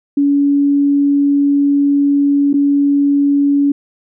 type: tone with dropouts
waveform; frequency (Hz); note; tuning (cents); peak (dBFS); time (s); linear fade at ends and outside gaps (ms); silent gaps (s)
sine; 283.5; C#4; +39; -9; 0.17-3.72; 5; 2.531-2.539
effects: none